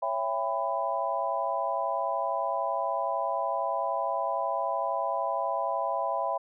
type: chord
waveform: sine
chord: C# half-diminished seventh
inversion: none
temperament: just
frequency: 554.4 / 665.2 / 798.3 / 997.9 Hz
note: C#5 / E5 / G5 / B5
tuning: 0 / +16 / +31 / +18 cents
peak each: -34 / -31 / -33 / -31 dBFS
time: 0.02-6.38 s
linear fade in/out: 10 ms
effects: none